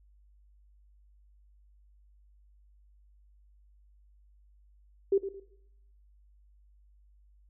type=tone with echo; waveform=sine; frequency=393 Hz; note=G4; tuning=4 cents sharp; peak=-21 dBFS; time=5.12-5.18 s; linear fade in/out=5 ms; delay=110 ms; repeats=2; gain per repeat=-11 dB; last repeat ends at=5.4 s; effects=noise-tail reverb RT60 0.8 s tail -17 dB re dry + added 50 Hz sine -58 dBFS peak until 7.49 s